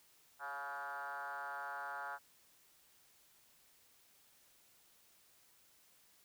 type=tone with frequency modulation; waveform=sine; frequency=1135 Hz; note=C#6; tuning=41 cents sharp; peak=-40 dBFS; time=0.39-2.19 s; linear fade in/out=50 ms; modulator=144 Hz; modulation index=3.1; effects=tanh soft clip ceiling -37 dBFS + white hiss -68 dBFS RMS until 6.24 s